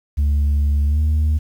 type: tone with pitch glide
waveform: sine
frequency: 72.3 to 76.55 Hz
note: D2 to D#2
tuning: -27 to -28 cents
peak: -11 dBFS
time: 0.17-1.39 s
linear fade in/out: 20 ms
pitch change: +99 cents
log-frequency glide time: 0.87-1 s
effects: tanh soft clip ceiling -13 dBFS + 8-bit